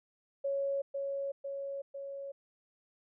sine tone with echo, 554.4 Hz, C#5, in tune, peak -30 dBFS, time 0.44-0.82 s, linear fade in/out 10 ms, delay 500 ms, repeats 3, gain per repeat -3 dB, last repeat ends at 2.32 s, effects none

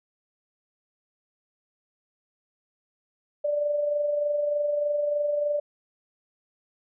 sine tone with amplitude modulation, 587.3 Hz, D5, in tune, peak -21 dBFS, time 3.44-5.6 s, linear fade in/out 10 ms, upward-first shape sine, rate 23.3 Hz, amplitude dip 40%, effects none

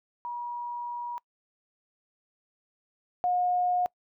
sine tone pair in turn, 960 / 719.2 Hz, B5 / F#5, -49 / -49 cents, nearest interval perfect fourth, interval 500 cents, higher first, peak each -32 / -23 dBFS, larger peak second, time 0.25-1.18 / 3.24-3.86 s, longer first, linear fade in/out 0 ms, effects noise-tail reverb RT60 0.1 s tail -25 dB re dry

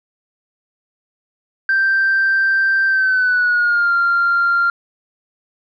sine tone with pitch glide, 1568 to 1388.9 Hz, G6 to F6, 0 to -10 cents, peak -11 dBFS, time 1.69-4.7 s, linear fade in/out 2 ms, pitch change -210 cents, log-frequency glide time 2.87-3.93 s, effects tanh soft clip ceiling -9 dBFS

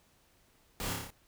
pink noise with echo, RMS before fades -38 dBFS, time 0.8-0.93 s, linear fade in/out 0 ms, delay 29 ms, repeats 6, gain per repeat -2 dB, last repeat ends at 1.104 s, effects pink hiss -67 dBFS RMS until 1.27 s

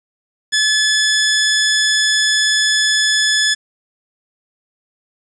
15% pulse tone, 1721 Hz, A6, 39 cents flat, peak -6 dBFS, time 0.52-3.55 s, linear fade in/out 20 ms, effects resampled to 22050 Hz + 7-bit

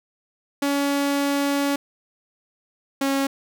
sawtooth tone pair in turn, 282.2 / 274 Hz, C#4 / C#4, +31 / -20 cents, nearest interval minor second, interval 51 cents, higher first, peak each -16 dBFS, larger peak neither, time 0.62-1.76 / 3.01-3.27 s, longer first, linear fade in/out 5 ms, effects none

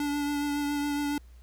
square tone with vibrato, 289.5 Hz, D4, 25 cents flat, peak -28 dBFS, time 0-1.18 s, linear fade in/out 2 ms, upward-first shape triangle, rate 7.2 Hz, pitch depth 20 cents each way, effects added 60 Hz sine -48 dBFS peak until 1.42 s + pink hiss -65 dBFS RMS until 1.42 s

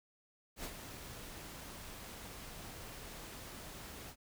pink noise with ADSR envelope, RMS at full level -42 dBFS, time 0.56-4.16 s, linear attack 81 ms, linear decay 62 ms, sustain -7 dB, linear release 67 ms, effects none

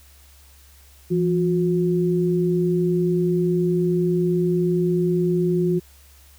sine tone pair together, 169.75 / 360.3 Hz, F3 / F#4, -49 / -46 cents, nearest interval octave + minor second, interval 1303 cents, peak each -20 dBFS, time 1.1-5.8 s, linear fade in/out 20 ms, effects added 69 Hz sine -49 dBFS peak until 6.38 s + white hiss -53 dBFS RMS until 6.38 s

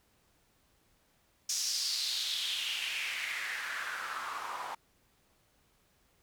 white noise with band-pass filter sweep, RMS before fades -36 dBFS, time 1.49-4.75 s, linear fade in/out 5 ms, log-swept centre 5900 to 910 Hz, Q 3.8, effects pink hiss -70 dBFS RMS until 6.22 s

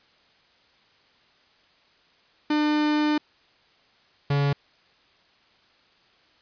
45% pulse tone pair in turn, 300.6 / 141.86 Hz, D4 / C#3, +40 / +40 cents, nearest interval octave + minor second, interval 1300 cents, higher first, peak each -20 dBFS, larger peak neither, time 2.5-3.18 / 4.3-4.53 s, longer first, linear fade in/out 5 ms, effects white hiss -60 dBFS RMS until 6.41 s + resampled to 11025 Hz

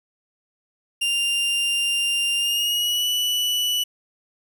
40% pulse tone with pitch glide, 2794 to 2960 Hz, F7 to F#7, 0 to 0 cents, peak -19 dBFS, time 1.01-3.84 s, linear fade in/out 10 ms, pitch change +100 cents, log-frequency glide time 2.37-3.06 s, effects none

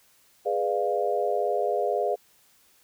sine chord, G# diminished seventh, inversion none, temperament equal with one note detuned, 415.3 / 493.9 / 597.9 / 698.5 Hz, G#4 / B4 / D5 / F5, 0 / 0 / +31 / 0 cents, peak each -28 / -29 / -29 / -28 dBFS, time 0.45-2.16 s, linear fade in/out 20 ms, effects white hiss -61 dBFS RMS until 2.83 s

